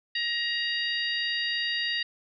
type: harmonic tone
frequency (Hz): 943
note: A#5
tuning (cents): +20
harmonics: 2 / 3 / 4 / 5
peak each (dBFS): -30 / -32 / -33 / -34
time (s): 0.15-2.03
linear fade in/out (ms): 5
effects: none